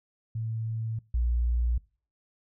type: tone pair in turn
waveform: sine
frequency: 112.1 / 59.38 Hz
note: A2 / A#1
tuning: +33 / +33 cents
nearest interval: major seventh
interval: 1100 cents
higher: first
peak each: -29 / -23 dBFS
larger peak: second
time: 0.35-0.99 / 1.14-1.78 s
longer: neither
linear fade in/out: 5 ms
effects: noise-tail reverb RT60 0.4 s tail -23 dB re dry